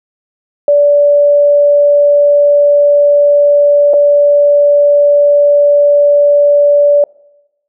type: tone with dropouts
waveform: sine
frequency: 579 Hz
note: D5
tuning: 25 cents flat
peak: -4 dBFS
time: 0.68-7.04 s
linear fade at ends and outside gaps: 2 ms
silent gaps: 3.935-3.939 s
effects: noise-tail reverb RT60 1.0 s tail -25 dB re dry